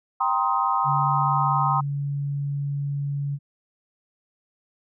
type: chord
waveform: sine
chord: C minor seventh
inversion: second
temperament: just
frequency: 784.9 / 941.9 / 1046.5 / 1255.8 Hz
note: G5 / Bb5 / C6 / Eb6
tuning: +2 / +18 / 0 / +16 cents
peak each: -26 / -26 / -24 / -25 dBFS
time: 0.2-1.81 s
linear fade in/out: 10 ms
type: tone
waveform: sine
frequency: 141.8 Hz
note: C#3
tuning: 40 cents sharp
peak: -24 dBFS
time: 0.84-3.39 s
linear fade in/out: 50 ms
effects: none